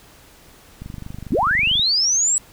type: click train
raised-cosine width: 5 ms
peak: -20 dBFS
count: 25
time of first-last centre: 0.82-1.796 s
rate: 24.6 Hz
type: linear sweep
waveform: sine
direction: up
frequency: 174.8 to 7900 Hz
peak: -15 dBFS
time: 1.32-2.38 s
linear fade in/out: 0 ms
effects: pink hiss -48 dBFS RMS until 2.52 s